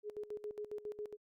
sine tone with tremolo, 419.2 Hz, G#4, 16 cents sharp, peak -39 dBFS, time 0.03-1.17 s, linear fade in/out 50 ms, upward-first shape square, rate 7.3 Hz, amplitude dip 80%, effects Opus 48 kbps

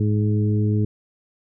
harmonic tone with a mistuned harmonic, 105.4 Hz, G#2, 26 cents sharp, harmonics 1 / 2 / 3 / 4, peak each -18 / -24 / -28 / -30 dBFS, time 0-0.85 s, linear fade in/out 5 ms, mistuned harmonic 1, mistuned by +17 cents, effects none

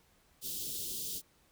white band-stop noise, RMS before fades -39 dBFS, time 0.41-1.22 s, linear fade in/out 50 ms, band 470 to 3100 Hz, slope 48 dB/octave, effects pink hiss -68 dBFS RMS until 1.51 s

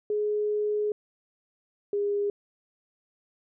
sine tone pair in turn, 419.7 / 407.5 Hz, G#4 / G#4, +18 / -33 cents, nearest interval minor second, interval 51 cents, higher first, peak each -24 dBFS, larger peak neither, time 0.1-0.92 / 1.93-2.3 s, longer first, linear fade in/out 2 ms, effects none

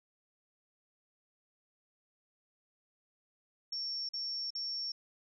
sine tone bursts, 5470 Hz, F8, 37 cents flat, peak -35 dBFS, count 3, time 3.72-4.92 s, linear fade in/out 5 ms, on 370 ms, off 45 ms, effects none

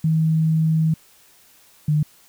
sine tone pair in turn, 159.4 / 151.06 Hz, D#3 / D3, +42 / +49 cents, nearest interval minor second, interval 93 cents, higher first, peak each -15 dBFS, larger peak neither, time 0.04-0.94 / 1.88-2.03 s, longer first, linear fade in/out 5 ms, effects white hiss -53 dBFS RMS until 2.28 s

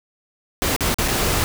pink noise with dropouts, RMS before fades -20 dBFS, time 0.62-1.44 s, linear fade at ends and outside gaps 0 ms, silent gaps 0.763-0.807 / 0.943-0.985 / 1.078-1.083 s, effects none

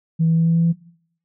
sine tone with pitch steps, 162.6 / 163.64 / 164.68 / 165.73 / 166.79 / 167.85 Hz, E3 / E3 / E3 / E3 / E3 / E3, -23 / -12 / -1 / +10 / +21 / +32 cents, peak -13 dBFS, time 0.19-0.73 s, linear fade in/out 20 ms, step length 90 ms, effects noise-tail reverb RT60 0.6 s tail -19 dB re dry + tanh soft clip ceiling -9 dBFS

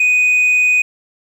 sine tone, 2489 Hz, D#7, in tune, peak -7 dBFS, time 0-0.82 s, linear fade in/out 5 ms, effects tanh soft clip ceiling -9 dBFS + 7-bit

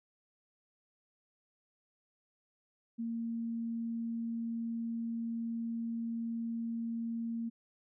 sine tone, 230.3 Hz, A#3, 21 cents flat, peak -34 dBFS, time 2.98-7.5 s, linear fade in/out 20 ms, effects none

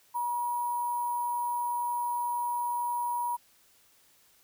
sine tone with sample-and-hold, 961 Hz, B5, 48 cents flat, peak -28 dBFS, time 0.14-3.37 s, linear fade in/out 20 ms, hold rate 11025 Hz, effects white hiss -63 dBFS RMS until 4.43 s

